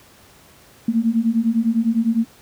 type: beating tone pair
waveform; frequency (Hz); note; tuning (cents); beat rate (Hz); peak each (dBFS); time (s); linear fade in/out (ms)
sine; 222.5 / 232.4; A3 / A#3; +20 / -5; 9.9; -19 / -18; 0.88-2.25; 5
effects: pink hiss -49 dBFS RMS until 2.41 s + high-pass 60 Hz 12 dB/octave